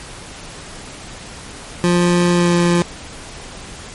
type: tone with pitch glide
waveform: 25% pulse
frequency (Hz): 175.4 to 173.49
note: F3 to F3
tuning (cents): +8 to -11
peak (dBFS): -8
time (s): 1.84-2.82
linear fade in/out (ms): 0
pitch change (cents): -19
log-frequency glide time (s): 2.28-2.55
effects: pink hiss -34 dBFS RMS until 3.94 s + MP3 48 kbps